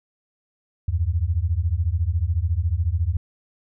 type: beating tone pair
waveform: sine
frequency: 77.78 / 91.78 Hz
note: D#2 / F#2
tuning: 0 / -14 cents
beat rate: 14 Hz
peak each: -22 / -22 dBFS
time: 0.88-3.17 s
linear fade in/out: 5 ms
effects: none